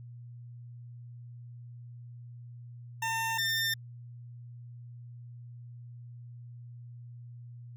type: tone pair in turn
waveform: 20% pulse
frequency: 903 / 1802.1 Hz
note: A5 / A6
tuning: +45 / +41 cents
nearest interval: octave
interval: 1196 cents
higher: second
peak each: -25 / -23 dBFS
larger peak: second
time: 3.02-3.38 / 3.38-3.74 s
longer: neither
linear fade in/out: 5 ms
effects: added 120 Hz sine -44 dBFS peak until 7.76 s